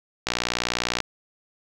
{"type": "click train", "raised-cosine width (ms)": 0.2, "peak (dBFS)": -5, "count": 45, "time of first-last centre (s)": [0.27, 1.003], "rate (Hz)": 60, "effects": []}